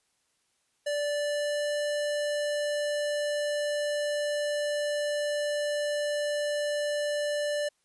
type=tone with pitch glide; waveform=square; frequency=584 to 588.1 Hz; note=D5 to D5; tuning=-10 to +2 cents; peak=-28 dBFS; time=0.86-7.69 s; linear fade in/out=10 ms; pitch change=+12 cents; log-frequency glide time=1.05-1.76 s; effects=white hiss -73 dBFS RMS until 7.84 s + resampled to 24000 Hz